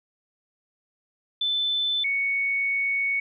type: tone pair in turn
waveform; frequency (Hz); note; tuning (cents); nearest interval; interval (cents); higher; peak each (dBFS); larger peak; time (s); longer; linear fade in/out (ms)
sine; 3520 / 2223; A7 / C#7; 0 / +4; minor sixth; 796; first; -22; neither; 1.41-2.04 / 2.04-3.2; second; 5
effects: none